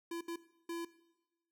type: tone bursts at uneven times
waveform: square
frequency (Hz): 337.5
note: E4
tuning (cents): +41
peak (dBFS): -39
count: 3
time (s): 0.11-0.21 / 0.28-0.36 / 0.69-0.85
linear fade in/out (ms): 5
effects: noise-tail reverb RT60 1.0 s tail -18 dB re dry